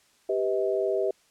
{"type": "chord", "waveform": "sine", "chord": "G augmented", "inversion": "none", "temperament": "equal with one note detuned", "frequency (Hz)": [392, 493.9, 637.5], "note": ["G4", "B4", "D#5"], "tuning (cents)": [0, 0, 42], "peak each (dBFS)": [-26, -30, -28], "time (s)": [0.29, 1.11], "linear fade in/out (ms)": 5, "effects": ["white hiss -63 dBFS RMS until 1.3 s", "low-pass 9000 Hz 12 dB/octave"]}